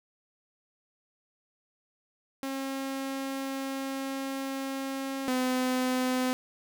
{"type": "tone pair in turn", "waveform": "sawtooth", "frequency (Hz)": [270.1, 254.9], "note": ["C#4", "C4"], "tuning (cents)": [-45, -45], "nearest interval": "minor second", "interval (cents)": 100, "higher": "first", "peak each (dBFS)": [-28, -22], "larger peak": "second", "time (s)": [[2.43, 5.28], [5.28, 6.33]], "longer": "first", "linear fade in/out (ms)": 0, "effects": []}